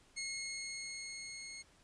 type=tone with level ramp; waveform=15% pulse; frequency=2165 Hz; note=C#7; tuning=41 cents flat; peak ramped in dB=-32 to -40 dBFS; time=0.16-1.63 s; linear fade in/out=20 ms; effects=pink hiss -66 dBFS RMS until 1.83 s + resampled to 22050 Hz